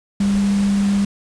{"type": "tone in noise", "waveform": "sine", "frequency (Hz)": 200, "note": "G3", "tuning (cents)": 35, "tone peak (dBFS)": -14, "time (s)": [0.2, 1.05], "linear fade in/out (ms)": 5, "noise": "pink", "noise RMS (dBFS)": -31, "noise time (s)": [0.2, 1.05], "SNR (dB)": 14, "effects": ["resampled to 22050 Hz"]}